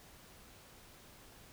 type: silence
effects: pink hiss -58 dBFS RMS until 1.52 s